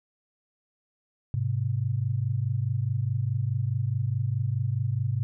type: tone pair together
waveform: sine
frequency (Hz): 104.64 / 129.4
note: G#2 / C3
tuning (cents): +14 / -19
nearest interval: major third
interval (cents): 367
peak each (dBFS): -27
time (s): 1.34-5.23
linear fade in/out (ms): 0
effects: none